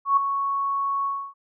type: tone with ADSR envelope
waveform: sine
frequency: 1108.7 Hz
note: C#6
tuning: in tune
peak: -13 dBFS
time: 0.05-1.34 s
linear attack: 120 ms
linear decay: 6 ms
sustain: -9 dB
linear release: 290 ms
effects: none